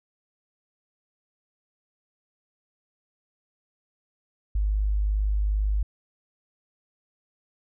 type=tone; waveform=sine; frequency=51.2 Hz; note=G#1; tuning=24 cents flat; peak=-21 dBFS; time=4.55-5.83 s; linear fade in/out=5 ms; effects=none